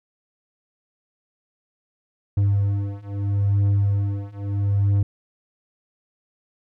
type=beating tone pair; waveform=triangle; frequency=99.9 / 100.67 Hz; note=G2 / G2; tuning=+33 / +47 cents; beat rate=0.77 Hz; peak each=-20 / -19 dBFS; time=2.37-5.03 s; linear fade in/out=5 ms; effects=none